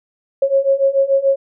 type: beating tone pair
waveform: sine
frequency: 542 / 548.9 Hz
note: C#5 / C#5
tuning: -39 / -17 cents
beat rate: 6.9 Hz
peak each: -16 / -14 dBFS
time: 0.42-1.36 s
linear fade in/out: 5 ms
effects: none